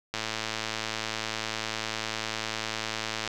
click train, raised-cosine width 0.2 ms, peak -13 dBFS, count 346, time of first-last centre 0.14-3.276 s, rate 110 Hz, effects none

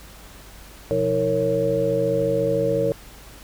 sine tone cluster, 124.4 / 174.9 / 319.4 / 459.9 / 554 Hz, B2 / F3 / D#4 / A#4 / C#5, +13 / +3 / +45 / -23 / -1 cents, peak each -29 / -30 / -29 / -22 / -22 dBFS, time 0.91-2.92 s, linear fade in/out 0 ms, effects added 50 Hz sine -45 dBFS peak until 3.43 s + pink hiss -45 dBFS RMS until 3.43 s

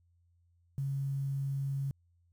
sine tone with quantisation, 137.6 Hz, C#3, 12 cents flat, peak -31 dBFS, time 0.78-1.91 s, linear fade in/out 0 ms, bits 10, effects added 86 Hz sine -66 dBFS peak until 2.32 s

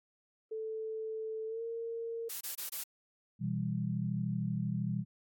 sine tone with pitch glide, 440 to 459.7 Hz, A4 to A#4, 0 to -24 cents, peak -36 dBFS, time 0.51-2.29 s, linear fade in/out 10 ms, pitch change +76 cents, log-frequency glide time 1.47-1.62 s
blue noise bursts, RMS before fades -39 dBFS, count 4, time 2.29-2.839 s, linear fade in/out 10 ms, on 120 ms, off 23 ms
sine chord, E minor, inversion second, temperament just, 123.61 / 164.81 / 197.78 Hz, B2 / E3 / G3, +2 / 0 / +16 cents, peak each -36 dBFS, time 3.39-5.05 s, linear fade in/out 50 ms
effects AAC 64 kbps

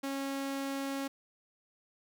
sawtooth tone, 274.1 Hz, C#4, 19 cents flat, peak -30 dBFS, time 0.03-1.08 s, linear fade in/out 10 ms, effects none

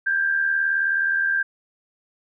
sine tone pair together, 1582.1 / 1661.2 Hz, G6 / G#6, +16 / 0 cents, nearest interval minor second, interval 84 cents, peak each -19 / -28 dBFS, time 0.06-1.43 s, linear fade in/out 10 ms, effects none

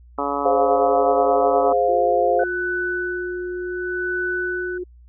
harmonic tone, 142 Hz, C#3, 42 cents sharp, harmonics 2 / 3 / 4 / 5 / 6 / 7 / 8 / 9, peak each -29 / -29 / -29 / -29 / -29 / -29 / -29 / -29 dBFS, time 0.18-1.73 s, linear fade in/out 5 ms
sine chord, F minor, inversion first, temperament equal with one note detuned, 415.3 / 523.3 / 701.7 Hz, Ab4 / C5 / F5, 0 / 0 / +8 cents, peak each -22 / -19 / -19 dBFS, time 0.45-2.44 s, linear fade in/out 5 ms
sine tone with pitch glide, 357.5 to 360.4 Hz, F4 to F#4, +41 to -45 cents, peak -25 dBFS, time 1.88-4.84 s, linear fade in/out 10 ms, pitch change +14 cents, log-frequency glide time 2.88-3.98 s
sine tone with tremolo, 1493 Hz, F#6, 15 cents sharp, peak -22 dBFS, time 2.39-4.78 s, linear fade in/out 5 ms, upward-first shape sine, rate 0.67 Hz, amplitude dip 80%
effects added 60 Hz sine -44 dBFS peak until 5.08 s

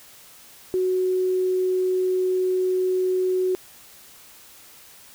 sine tone, 370 Hz, F#4, in tune, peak -19 dBFS, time 0.74-3.55 s, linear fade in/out 0 ms, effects white hiss -48 dBFS RMS until 5.14 s

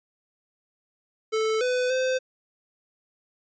square tone with pitch steps, 438.9 / 501 / 516 Hz, A4 / B4 / C5, -4 / +25 / -24 cents, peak -23 dBFS, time 1.32-2.19 s, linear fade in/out 20 ms, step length 290 ms, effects resampled to 16000 Hz

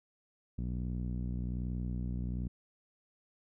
sawtooth tone with low-pass filter, 61.2 Hz, B1, 15 cents flat, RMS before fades -36 dBFS, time 0.58-2.48 s, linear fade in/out 5 ms, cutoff 210 Hz, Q 2, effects none

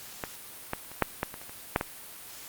clicks, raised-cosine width 0.5 ms, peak -16 / -14 / -29 / -6 / -12 / -24 / -30 / -28 / -7 / -14 dBFS, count 10, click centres 0.238 / 0.734 / 0.916 / 1.023 / 1.231 / 1.341 / 1.415 / 1.495 / 1.761 / 1.811 s, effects white hiss -45 dBFS RMS until 2.48 s + Opus 48 kbps

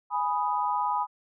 sine chord, G# minor, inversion none, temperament equal, 830.6 / 987.8 / 1244.5 Hz, G#5 / B5 / D#6, 0 / 0 / 0 cents, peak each -29 / -27 / -32 dBFS, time 0.1-1.07 s, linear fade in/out 50 ms, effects none

